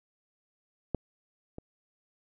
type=clicks; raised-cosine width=2 ms; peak=-15 / -27 dBFS; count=2; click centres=0.947 / 1.584 s; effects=none